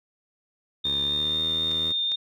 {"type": "tone with vibrato", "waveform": "sine", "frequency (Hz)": 3637, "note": "A#7", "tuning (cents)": -43, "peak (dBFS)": -23, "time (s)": [0.84, 2.16], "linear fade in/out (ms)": 10, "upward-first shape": "triangle", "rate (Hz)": 4, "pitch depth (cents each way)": 9}
{"type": "tone with pitch glide", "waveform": "10% pulse", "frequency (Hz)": [70.5, 80.52], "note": ["C#2", "E2"], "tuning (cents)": [30, -40], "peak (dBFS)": -27, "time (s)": [0.84, 1.93], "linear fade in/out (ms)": 20, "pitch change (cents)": 230, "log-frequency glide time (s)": [0.99, 1.44]}
{"type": "clicks", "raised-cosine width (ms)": 0.2, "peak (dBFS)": -22, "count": 2, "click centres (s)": [1.714, 2.118]}
{"effects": []}